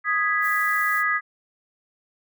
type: chord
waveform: sine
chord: G# minor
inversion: second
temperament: equal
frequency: 1244.5 / 1661.2 / 1975.5 Hz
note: D#6 / G#6 / B6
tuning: 0 / 0 / 0 cents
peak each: -24 dBFS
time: 0.04-1.21 s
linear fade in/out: 50 ms
type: noise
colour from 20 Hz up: violet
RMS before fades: -38 dBFS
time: 0.41-1.04 s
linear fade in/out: 50 ms
effects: none